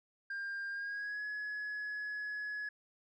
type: tone with pitch glide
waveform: sine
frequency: 1600 to 1690.3 Hz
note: G6 to G#6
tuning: +35 to +30 cents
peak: -35 dBFS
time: 0.3-2.69 s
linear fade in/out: 5 ms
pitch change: +95 cents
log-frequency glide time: 0.7-1.24 s
effects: tanh soft clip ceiling -36 dBFS